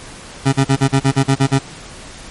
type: tone bursts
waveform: 25% pulse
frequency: 135.8 Hz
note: C#3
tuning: 35 cents flat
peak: -6 dBFS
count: 10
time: 0.45-1.592 s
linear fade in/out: 20 ms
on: 80 ms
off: 38 ms
effects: pink hiss -35 dBFS RMS until 2.3 s + MP3 48 kbps